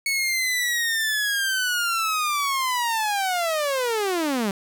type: linear sweep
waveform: sawtooth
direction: down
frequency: 2217 to 189.2 Hz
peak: -18 dBFS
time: 0.06-4.51 s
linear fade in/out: 2 ms
effects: none